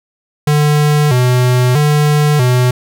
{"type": "tone with vibrato", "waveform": "square", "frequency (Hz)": 136.5, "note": "C#3", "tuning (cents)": -26, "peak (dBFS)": -9, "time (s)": [0.47, 2.71], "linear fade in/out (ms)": 5, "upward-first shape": "square", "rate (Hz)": 0.78, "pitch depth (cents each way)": 150, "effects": []}